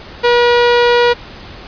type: tone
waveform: sawtooth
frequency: 481 Hz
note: B4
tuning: 46 cents flat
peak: -4 dBFS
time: 0.23-1.14 s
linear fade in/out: 20 ms
effects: pink hiss -33 dBFS RMS until 1.67 s + resampled to 11025 Hz